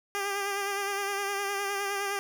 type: tone with vibrato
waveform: 10% pulse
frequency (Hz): 399.7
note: G4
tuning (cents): +34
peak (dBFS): -21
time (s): 0.15-2.19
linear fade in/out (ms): 0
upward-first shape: sine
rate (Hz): 9.7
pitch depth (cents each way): 32
effects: none